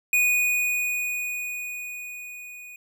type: tone with level ramp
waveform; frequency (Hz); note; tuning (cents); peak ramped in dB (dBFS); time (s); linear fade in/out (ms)
square; 2475; D#7; -10; -18 to -41; 0.13-2.76; 2
effects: none